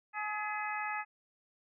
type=harmonic tone with a mistuned harmonic; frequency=423.3 Hz; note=G#4; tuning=33 cents sharp; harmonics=2 / 3 / 4 / 5 / 6; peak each=-38 / -40 / -41 / -42 / -43 dBFS; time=0.13-1.05 s; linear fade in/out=50 ms; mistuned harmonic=5; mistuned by=-65 cents; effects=none